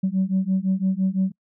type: beating tone pair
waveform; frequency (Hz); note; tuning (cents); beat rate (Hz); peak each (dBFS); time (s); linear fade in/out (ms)
sine; 186.7 / 192.6; F#3 / G3; +16 / -30; 5.9; -21; 0.03-1.32; 10
effects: noise-tail reverb RT60 0.1 s tail -26 dB re dry + tanh soft clip ceiling -14 dBFS